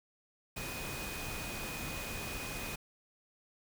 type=tone in noise; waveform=sine; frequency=2489 Hz; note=D#7; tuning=in tune; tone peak=-45 dBFS; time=0.56-2.76 s; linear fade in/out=10 ms; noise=pink; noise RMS=-41 dBFS; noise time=0.56-2.76 s; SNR=-7 dB; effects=none